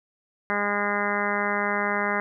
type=harmonic tone; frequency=204.4 Hz; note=G#3; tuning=27 cents flat; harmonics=1 / 2 / 3 / 4 / 5 / 6 / 7 / 8 / 9 / 10; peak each=-32 / -32 / -32 / -32 / -32 / -32 / -32 / -32 / -32 / -32 dBFS; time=0.5-2.2 s; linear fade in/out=0 ms; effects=none